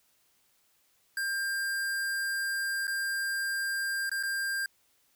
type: tone with dropouts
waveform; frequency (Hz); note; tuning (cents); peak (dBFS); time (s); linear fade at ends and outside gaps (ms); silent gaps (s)
square; 1595; G6; +30; -30; 1.17-4.66; 2; 2.87-2.878 / 4.095-4.115 / 4.228-4.234
effects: white hiss -69 dBFS RMS until 5.15 s